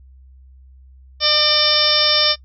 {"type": "harmonic tone with a mistuned harmonic", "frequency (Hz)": 602, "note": "D5", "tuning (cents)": 43, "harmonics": [1, 2, 3, 4, 5, 6, 7, 8, 9], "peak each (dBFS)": [-23, -25, -27, -27, -22, -19, -26, -20, -17], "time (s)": [1.2, 2.36], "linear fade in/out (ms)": 50, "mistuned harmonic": 4, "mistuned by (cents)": -42, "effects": ["noise-tail reverb RT60 0.1 s tail -23 dB re dry", "added 65 Hz sine -42 dBFS peak until 2.44 s"]}